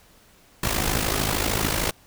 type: noise with amplitude modulation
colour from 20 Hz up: pink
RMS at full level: -21 dBFS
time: 0.63-1.91 s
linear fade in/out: 5 ms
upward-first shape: sine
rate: 53.2 Hz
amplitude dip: 70%
effects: pink hiss -55 dBFS RMS until 2.06 s